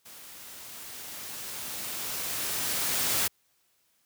white noise with level ramp, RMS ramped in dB -48 to -26 dBFS, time 0.05-3.28 s, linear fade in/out 10 ms, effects white hiss -70 dBFS RMS until 4.05 s + high-pass 60 Hz 12 dB/octave

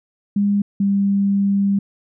sine tone pair in turn, 202.5 / 198.79 Hz, G#3 / G3, -43 / +24 cents, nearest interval unison, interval 33 cents, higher first, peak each -14 dBFS, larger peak neither, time 0.36-0.62 / 0.8-1.79 s, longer second, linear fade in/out 5 ms, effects none

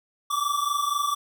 square tone pair together, 1148 / 1172.1 Hz, D6 / D6, -40 / -4 cents, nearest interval unison, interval 36 cents, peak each -27 dBFS, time 0.3-1.15 s, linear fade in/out 10 ms, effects none

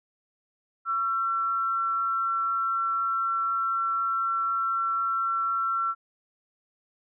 sine tone pair together, 1120.7 / 1351 Hz, C#6 / E6, +19 / +42 cents, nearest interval minor third, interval 323 cents, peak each -36 / -24 dBFS, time 0.85-5.95 s, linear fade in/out 50 ms, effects none

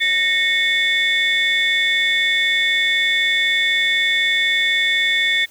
sine tone cluster, 1846 / 2202 / 3496 Hz, A#6 / C#7 / A7, -17 / -12 / -12 cents, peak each -18 dBFS, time 0-5.46 s, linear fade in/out 20 ms, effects tanh soft clip ceiling -9 dBFS + white hiss -49 dBFS RMS until 5.5 s

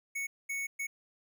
square tone bursts at uneven times, 2217 Hz, C#7, in tune, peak -34 dBFS, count 3, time 0.15-0.27 / 0.49-0.67 / 0.79-0.87 s, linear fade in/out 10 ms, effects none

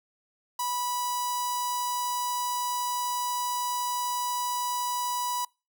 sawtooth tone with notch filter, 983 Hz, B5, 8 cents flat, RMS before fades -30 dBFS, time 0.59-5.45 s, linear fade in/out 5 ms, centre 2200 Hz, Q 0.52, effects noise-tail reverb RT60 0.3 s tail -26 dB re dry

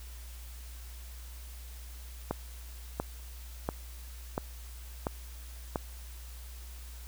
click train, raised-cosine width 1 ms, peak -16 dBFS, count 6, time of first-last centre 2.31-5.758 s, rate 1.45 Hz, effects added 60 Hz sine -43 dBFS peak until 7.07 s + white hiss -53 dBFS RMS until 7.07 s

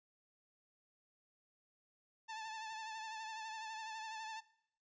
sawtooth tone with vibrato, 880 Hz, A5, in tune, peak -40 dBFS, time 2.28-4.41 s, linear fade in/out 20 ms, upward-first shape triangle, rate 12 Hz, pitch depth 47 cents each way, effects noise-tail reverb RT60 0.7 s tail -20 dB re dry + resampled to 16000 Hz

